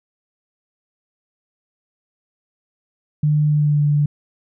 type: tone with pitch glide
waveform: sine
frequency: 150 to 146.83 Hz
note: D3 to D3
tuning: +37 to 0 cents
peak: -13 dBFS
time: 3.23-4.06 s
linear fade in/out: 5 ms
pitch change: -37 cents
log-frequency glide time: 3.48-3.82 s
effects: none